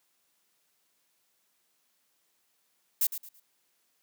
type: noise with echo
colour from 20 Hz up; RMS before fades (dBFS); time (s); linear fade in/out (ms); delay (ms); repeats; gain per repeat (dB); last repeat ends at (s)
violet; -25; 3.01-3.07; 5; 110; 3; -11; 3.4
effects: white hiss -73 dBFS RMS until 4.02 s + high-pass 150 Hz 12 dB/octave